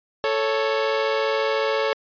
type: tone pair together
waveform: sawtooth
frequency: 440 / 554.4 Hz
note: A4 / C#5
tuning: 0 / 0 cents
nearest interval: major third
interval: 400 cents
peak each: -19 dBFS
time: 0.24-1.93 s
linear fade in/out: 0 ms
effects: resampled to 11025 Hz